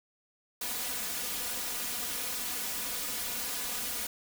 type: noise with comb filter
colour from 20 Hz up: white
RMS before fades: -35 dBFS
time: 0.61-4.07 s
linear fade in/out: 5 ms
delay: 4.1 ms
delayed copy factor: +0.85
effects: none